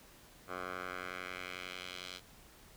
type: tone with band-pass filter sweep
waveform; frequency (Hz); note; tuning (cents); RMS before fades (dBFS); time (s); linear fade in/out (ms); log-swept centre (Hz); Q
10% pulse; 91.1; F#2; -26; -44; 0.47-2.21; 50; 1100 to 3900; 1.6
effects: pink hiss -59 dBFS RMS until 2.76 s